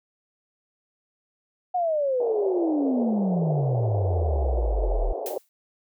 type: exponential sweep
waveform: sine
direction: down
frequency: 740 to 36.3 Hz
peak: -21 dBFS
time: 1.74-5.13 s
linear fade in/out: 10 ms
type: band-pass noise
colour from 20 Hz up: pink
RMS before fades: -31 dBFS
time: 2.2-5.38 s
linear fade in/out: 2 ms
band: 380 to 740 Hz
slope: 48 dB/octave
type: noise with exponential decay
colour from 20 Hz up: blue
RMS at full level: -32 dBFS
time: 5.26-5.49 s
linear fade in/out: 1 ms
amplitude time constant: 49 ms
effects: none